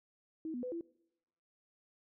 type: tone with pitch steps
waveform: sine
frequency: 319.6 / 245.6 / 501 / 336.4 Hz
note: D#4 / B3 / B4 / E4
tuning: +47 / -9 / +25 / +35 cents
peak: -37 dBFS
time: 0.45-0.81 s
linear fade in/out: 2 ms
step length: 90 ms
effects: noise-tail reverb RT60 0.9 s tail -24 dB re dry